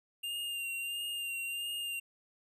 square tone with vibrato, 2794 Hz, F7, in tune, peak -36 dBFS, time 0.23-2 s, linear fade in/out 10 ms, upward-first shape sine, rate 1.5 Hz, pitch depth 28 cents each way, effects none

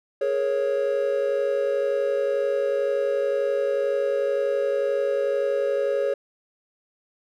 triangle tone cluster, 418.6 / 470 / 552 Hz, G#4 / A#4 / C#5, +14 / +14 / -7 cents, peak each -24 / -28 / -21 dBFS, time 0.21-6.14 s, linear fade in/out 5 ms, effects none

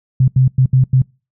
sine tone bursts at uneven times, 130 Hz, C3, 11 cents flat, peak -7 dBFS, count 5, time 0.2-0.28 / 0.36-0.48 / 0.58-0.66 / 0.73-0.84 / 0.93-1.02 s, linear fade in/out 5 ms, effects noise-tail reverb RT60 0.3 s tail -26 dB re dry

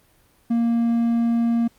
triangle tone, 233.1 Hz, A#3, in tune, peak -15 dBFS, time 0.5-1.68 s, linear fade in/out 10 ms, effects pink hiss -59 dBFS RMS until 1.78 s + Opus 32 kbps

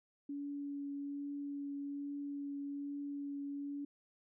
sine tone with vibrato, 283.8 Hz, C#4, 41 cents sharp, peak -39 dBFS, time 0.29-3.85 s, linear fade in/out 5 ms, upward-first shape triangle, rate 1.2 Hz, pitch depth 11 cents each way, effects none

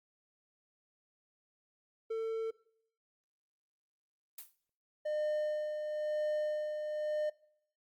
triangle tone, 448.2 Hz, A4, 32 cents sharp, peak -31 dBFS, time 2.1-2.51 s, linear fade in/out 10 ms
blue noise with exponential decay, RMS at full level -41 dBFS, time 4.38-4.55 s, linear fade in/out 5 ms, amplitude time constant 36 ms
triangle tone with tremolo, 606 Hz, D#5, 46 cents flat, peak -29 dBFS, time 5.05-7.3 s, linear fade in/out 10 ms, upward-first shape sine, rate 1 Hz, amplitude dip 45%
effects noise-tail reverb RT60 0.6 s tail -20 dB re dry + Opus 48 kbps

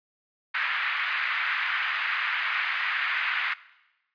white band-pass noise, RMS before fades -28 dBFS, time 0.54-3.54 s, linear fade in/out 10 ms, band 1300 to 2300 Hz, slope 24 dB/octave, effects noise-tail reverb RT60 1.0 s tail -19 dB re dry + resampled to 11025 Hz

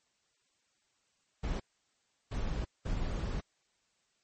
brown noise bursts at uneven times, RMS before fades -34 dBFS, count 3, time 1.43-1.6 / 2.31-2.65 / 2.85-3.41 s, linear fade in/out 10 ms, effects white hiss -75 dBFS RMS until 4.23 s + MP3 32 kbps

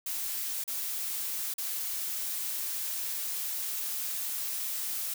blue noise with dropouts, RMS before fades -34 dBFS, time 0.06-5.14 s, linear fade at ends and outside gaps 5 ms, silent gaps 0.64-0.677 / 1.539-1.581 s, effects none

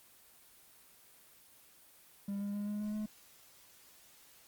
triangle tone with pitch steps, 200 / 202.6 / 205.1 / 207.8 / 210.4 / 213.1 Hz, G3 / G#3 / G#3 / G#3 / G#3 / G#3, +35 / -43 / -21 / +1 / +23 / +45 cents, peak -33 dBFS, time 2.28-3.06 s, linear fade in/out 5 ms, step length 130 ms, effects white hiss -61 dBFS RMS until 4.47 s + Opus 24 kbps

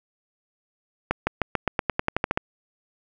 accelerating click train, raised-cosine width 0.5 ms, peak -6 dBFS, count 13, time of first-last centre 1.11-2.375 s, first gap 160 ms, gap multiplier 0.92, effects none

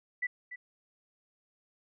sine tone with echo, 1975.5 Hz, B6, in tune, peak -29 dBFS, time 0.22-0.27 s, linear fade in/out 10 ms, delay 290 ms, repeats 1, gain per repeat -11 dB, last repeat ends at 0.56 s, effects none

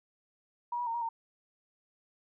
sine tone with pitch steps, 958 / 970 / 917 / 948 / 915 Hz, A#5 / B5 / A#5 / A#5 / A#5, +47 / -31 / -29 / +29 / -32 cents, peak -31 dBFS, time 0.72-1.09 s, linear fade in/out 5 ms, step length 74 ms, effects none

